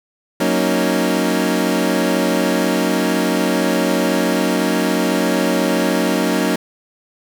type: chord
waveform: 25% pulse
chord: D# minor seventh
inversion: first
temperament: equal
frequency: 185 / 233.1 / 277.2 / 311.1 Hz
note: F#3 / A#3 / C#4 / D#4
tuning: 0 / 0 / 0 / 0 cents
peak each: -17 dBFS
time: 0.4-6.56 s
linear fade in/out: 5 ms
effects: none